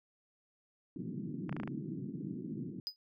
pink band-pass noise, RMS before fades -41 dBFS, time 0.96-2.8 s, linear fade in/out 2 ms, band 130 to 340 Hz, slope 48 dB/octave
clicks, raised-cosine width 0.5 ms, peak -27 dBFS, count 6, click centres 1.494 / 1.527 / 1.566 / 1.6 / 1.634 / 1.676 s
triangle tone with exponential decay, 4978 Hz, D#8, in tune, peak -30 dBFS, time 2.87-2.96 s, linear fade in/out 0 ms, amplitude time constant 18 ms
effects none

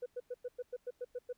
sine tone bursts, 493.9 Hz, B4, in tune, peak -35 dBFS, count 10, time 0.02-1.33 s, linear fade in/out 10 ms, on 41 ms, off 100 ms, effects tanh soft clip ceiling -34 dBFS + pink hiss -75 dBFS RMS until 1.37 s

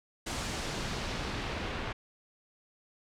pink noise with low-pass filter sweep, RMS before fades -36 dBFS, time 0.26-1.93 s, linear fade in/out 10 ms, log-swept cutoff 8400 to 2700 Hz, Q 0.94, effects none

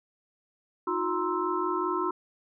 sine tone cluster, 314.9 / 360 / 943 / 1045 / 1316 Hz, D#4 / F#4 / A#5 / C6 / E6, +21 / -47 / +20 / -2 / -3 cents, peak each -35 / -30 / -35 / -31 / -33 dBFS, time 0.87-2.11 s, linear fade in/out 5 ms, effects none

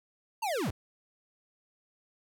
square linear sweep, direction down, 939 to 57.9 Hz, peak -30 dBFS, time 0.42-0.71 s, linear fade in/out 10 ms, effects none

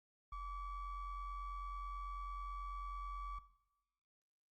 triangle ring-modulated tone, 554.4 Hz, C#5, in tune, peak -38 dBFS, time 0.32-3.39 s, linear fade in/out 5 ms, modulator 599 Hz, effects noise-tail reverb RT60 0.9 s tail -17 dB re dry + Opus 48 kbps

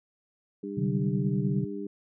harmonic tone, 100.4 Hz, G2, 42 cents sharp, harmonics 2 / 3 / 4, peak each -37 / -37 / -37 dBFS, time 0.63-1.87 s, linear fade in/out 5 ms
sine chord, C suspended second, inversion none, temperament equal with one note detuned, 130.81 / 146.83 / 190.97 Hz, C3 / D3 / G3, 0 / 0 / -45 cents, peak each -30 / -30 / -28 dBFS, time 0.77-1.65 s, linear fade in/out 10 ms
effects none

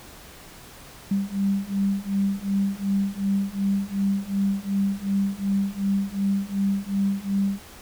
sine beating tone pair, 196 / 198.7 Hz, G3 / G3, 0 / +24 cents, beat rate 2.7 Hz, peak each -25 / -24 dBFS, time 1.11-7.59 s, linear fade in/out 5 ms, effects pink hiss -45 dBFS RMS until 7.81 s

